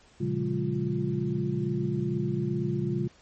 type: tone cluster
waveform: sine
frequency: 118.1 / 140.5 / 176 / 204.5 / 350.3 Hz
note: A#2 / C#3 / F3 / G#3 / F4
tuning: +23 / +24 / +14 / -26 / +5 cents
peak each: -34 / -30 / -34 / -32 / -32 dBFS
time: 0.2-3.08 s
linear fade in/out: 10 ms
effects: pink hiss -58 dBFS RMS until 3.21 s + MP3 32 kbps